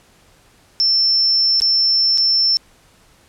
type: tone with dropouts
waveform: sine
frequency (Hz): 5360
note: E8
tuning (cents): +28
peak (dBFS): -12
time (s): 0.8-2.57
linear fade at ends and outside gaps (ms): 0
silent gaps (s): 1.601-1.619 / 2.175-2.181
effects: pink hiss -52 dBFS RMS until 3.28 s + low-pass 11000 Hz 12 dB/octave